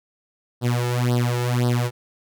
sawtooth tone with flanger, 122 Hz, B2, 21 cents flat, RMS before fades -21 dBFS, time 0.61-1.91 s, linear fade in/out 50 ms, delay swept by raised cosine 0.21 to 2.31 ms, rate 1.9 Hz, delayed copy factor +1, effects none

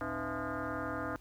sine tone with frequency modulation, 459.7 Hz, A#4, 24 cents flat, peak -34 dBFS, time 0.01-1.16 s, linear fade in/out 0 ms, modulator 192 Hz, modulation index 5.6, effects added 50 Hz sine -55 dBFS peak until 1.2 s + pink hiss -64 dBFS RMS until 1.2 s

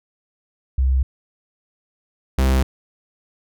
sine / 45% pulse tone pair in turn, 65.41 / 65.64 Hz, C2 / C2, 0 / +6 cents, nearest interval unison, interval 6 cents, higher second, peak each -14 dBFS, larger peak neither, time 0.78-1.03 / 2.38-2.63 s, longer neither, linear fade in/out 5 ms, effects none

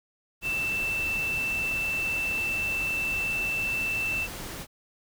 sine tone in noise, 2661 Hz, E7, 16 cents sharp, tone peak -26 dBFS, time 0.42-4.28 s, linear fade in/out 50 ms, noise pink, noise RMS -38 dBFS, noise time 0.41-4.67 s, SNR +9 dB, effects none

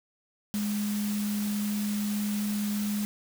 sine tone in noise, 207.5 Hz, G#3, 1 cent flat, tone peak -27 dBFS, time 0.54-3.05 s, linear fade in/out 0 ms, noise white, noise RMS -39 dBFS, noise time 0.54-3.05 s, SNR +9 dB, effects none

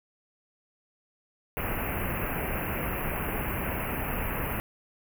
pink band-stop noise, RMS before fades -31 dBFS, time 1.57-4.6 s, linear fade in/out 0 ms, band 2800 to 11000 Hz, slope 96 dB/octave, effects none

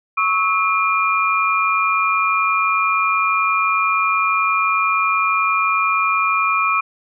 sine tone cluster, 1108 / 1297 / 2412 Hz, C#6 / E6 / D7, -1 / -28 / +46 cents, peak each -19 dBFS, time 0.17-6.81 s, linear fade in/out 10 ms, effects none

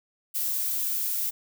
violet noise, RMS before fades -28 dBFS, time 0.34-1.31 s, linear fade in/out 20 ms, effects none

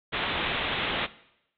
white low-pass noise, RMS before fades -29 dBFS, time 0.12-1.07 s, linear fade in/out 20 ms, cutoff 3700 Hz, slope 96 dB/octave, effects noise-tail reverb RT60 0.8 s tail -18 dB re dry + MP3 96 kbps

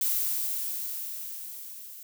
violet noise with level ramp, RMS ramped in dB -26 to -45 dBFS, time 0.01-2.03 s, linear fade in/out 2 ms, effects none

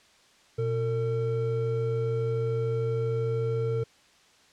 triangle tone pair together, 120.1 / 453.4 Hz, B2 / A#4, -48 / -48 cents, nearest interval octave + major seventh, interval 2300 cents, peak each -26 dBFS, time 0.58-3.84 s, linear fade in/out 10 ms, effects white hiss -59 dBFS RMS until 4.52 s + low-pass 6000 Hz 12 dB/octave

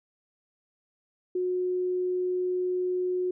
sine tone, 363.9 Hz, F#4, 29 cents flat, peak -25 dBFS, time 1.35-3.31 s, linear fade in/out 5 ms, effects none

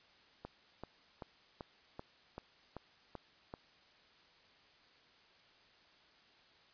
click train, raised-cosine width 1 ms, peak -30 dBFS, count 9, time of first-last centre 0.45-3.539 s, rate 2.59 Hz, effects white hiss -65 dBFS RMS until 6.73 s + resampled to 11025 Hz

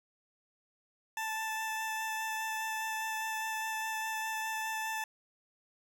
20% pulse tone with vibrato, 880 Hz, A5, in tune, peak -29 dBFS, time 1.17-5.04 s, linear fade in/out 2 ms, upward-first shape sine, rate 4.9 Hz, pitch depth 10 cents each way, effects none

